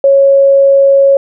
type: tone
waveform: sine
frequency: 551 Hz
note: C#5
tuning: 11 cents flat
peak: -3 dBFS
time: 0.04-1.17 s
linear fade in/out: 2 ms
effects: none